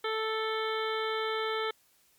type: harmonic tone with a mistuned harmonic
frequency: 440 Hz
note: A4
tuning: in tune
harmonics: 1 / 2 / 3 / 4 / 5 / 7 / 8 / 9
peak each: -32 / -39 / -35 / -40 / -40 / -41 / -43 / -46 dBFS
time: 0.04-1.71 s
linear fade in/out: 5 ms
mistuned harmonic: 7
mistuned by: +27 cents
effects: white hiss -66 dBFS RMS until 2.18 s + MP3 96 kbps